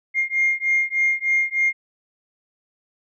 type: beating tone pair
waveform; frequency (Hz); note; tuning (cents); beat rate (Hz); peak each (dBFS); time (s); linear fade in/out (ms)
sine; 2121 / 2124.3; C7 / C7; +23 / +26; 3.3; -20; 0.14-1.73; 50
effects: tanh soft clip ceiling -11 dBFS